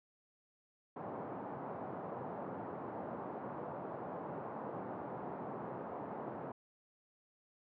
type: band-pass noise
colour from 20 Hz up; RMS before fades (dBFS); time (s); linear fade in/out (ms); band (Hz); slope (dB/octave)
white; -44; 0.96-6.52; 5; 120 to 960; 24
effects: none